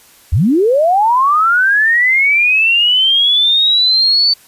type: linear sweep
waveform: sine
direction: up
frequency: 61.74 to 4551 Hz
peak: -8 dBFS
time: 0.32-4.34 s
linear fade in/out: 10 ms
effects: white hiss -45 dBFS RMS until 4.47 s + resampled to 32000 Hz